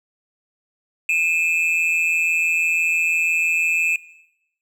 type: tone pair together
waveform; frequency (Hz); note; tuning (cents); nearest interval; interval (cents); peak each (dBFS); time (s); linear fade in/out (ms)
triangle; 2449 / 2615; D#7 / E7; -28 / -15; minor second; 113; -18 / -17; 1.09-3.96; 2
effects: noise-tail reverb RT60 0.9 s tail -20 dB re dry